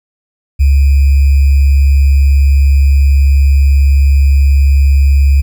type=tone with sample-and-hold; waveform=sine; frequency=69.3 Hz; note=C#2; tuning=in tune; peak=-4 dBFS; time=0.59-5.42 s; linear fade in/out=20 ms; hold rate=2450 Hz; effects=none